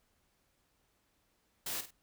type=noise with echo; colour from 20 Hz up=white; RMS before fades=-38 dBFS; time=1.66-1.81 s; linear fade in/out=5 ms; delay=49 ms; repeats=2; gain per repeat=-10 dB; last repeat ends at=1.908 s; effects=pink hiss -75 dBFS RMS until 2.02 s